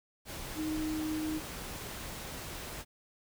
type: tone in noise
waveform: sine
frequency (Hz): 311.1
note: D#4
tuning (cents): 0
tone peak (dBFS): -32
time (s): 0.55-1.41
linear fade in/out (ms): 50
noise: pink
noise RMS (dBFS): -42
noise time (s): 0.25-2.85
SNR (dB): +7
effects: none